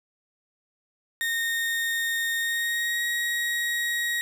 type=tone with pitch glide; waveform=35% pulse; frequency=1844 to 1893.7 Hz; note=A#6 to A#6; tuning=-19 to +27 cents; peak=-23 dBFS; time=1.21-4.21 s; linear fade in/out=0 ms; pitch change=+46 cents; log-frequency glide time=2.38-3.03 s; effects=none